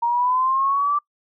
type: linear sweep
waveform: sine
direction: up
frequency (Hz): 932.3 to 1174.7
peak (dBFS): -17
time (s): 0.02-0.99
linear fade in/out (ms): 10
effects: noise-tail reverb RT60 0.1 s tail -24 dB re dry